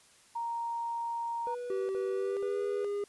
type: tone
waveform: sine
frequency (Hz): 932.3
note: A#5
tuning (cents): 0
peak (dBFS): -32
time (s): 0.35-1.55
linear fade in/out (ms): 10
type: tone bursts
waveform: triangle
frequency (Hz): 488.6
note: B4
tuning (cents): -19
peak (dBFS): -34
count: 3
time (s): 1.47-2.846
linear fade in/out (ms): 0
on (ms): 420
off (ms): 58
type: tone with pitch glide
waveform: triangle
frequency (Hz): 385.2 to 407.2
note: G4 to G#4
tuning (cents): -30 to -34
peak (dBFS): -29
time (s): 1.7-3.04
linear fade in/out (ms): 2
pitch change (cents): +96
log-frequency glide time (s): 2.12-2.61
effects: white hiss -61 dBFS RMS until 3.08 s + resampled to 24000 Hz